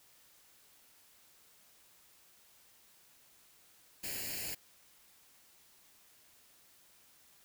white noise with comb filter, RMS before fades -40 dBFS, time 4.03-4.55 s, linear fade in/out 10 ms, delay 0.42 ms, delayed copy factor +0.75, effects white hiss -64 dBFS RMS until 7.44 s

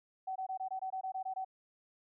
sine tone bursts, 758 Hz, F#5, 42 cents sharp, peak -35 dBFS, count 11, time 0.27-1.448 s, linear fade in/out 10 ms, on 88 ms, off 21 ms, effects none

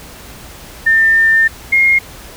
sine tone pair in turn, 1799 / 2139 Hz, A6 / C7, +38 / +38 cents, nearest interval minor third, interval 300 cents, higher second, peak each -7 dBFS, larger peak neither, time 0.86-1.48 / 1.72-1.99 s, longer first, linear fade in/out 10 ms, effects added 60 Hz sine -41 dBFS peak until 2.36 s + pink hiss -35 dBFS RMS until 2.36 s

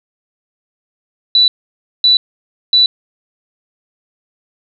sine tone bursts, 3963 Hz, B7, 5 cents sharp, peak -6 dBFS, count 3, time 1.35-2.86 s, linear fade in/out 2 ms, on 130 ms, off 560 ms, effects none

